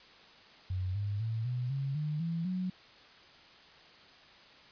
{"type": "tone with pitch steps", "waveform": "sine", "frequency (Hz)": [92.5, 102.04, 112.57, 124.19, 137, 151.14, 166.73, 183.93], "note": ["F#2", "G#2", "A2", "B2", "C#3", "D#3", "E3", "F#3"], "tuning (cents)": [0, -30, 40, 10, -20, -50, 20, -10], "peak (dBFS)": -31, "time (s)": [0.7, 2.7], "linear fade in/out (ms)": 5, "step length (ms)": 250, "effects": ["white hiss -56 dBFS RMS until 4.71 s", "resampled to 11025 Hz"]}